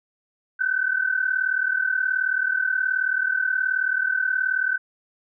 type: tone pair together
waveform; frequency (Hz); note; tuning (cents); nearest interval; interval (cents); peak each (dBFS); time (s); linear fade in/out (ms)
sine; 1502.3 / 1541; F#6 / G6; +26 / -30; unison; 44; -23; 0.59-4.78; 20
effects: none